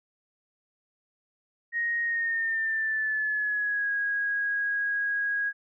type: tone with pitch glide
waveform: sine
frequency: 1871 to 1647.7 Hz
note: A#6 to G#6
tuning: +6 to -14 cents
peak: -25 dBFS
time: 1.72-5.53 s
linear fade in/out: 50 ms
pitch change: -220 cents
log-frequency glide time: 2.03-3.9 s
effects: none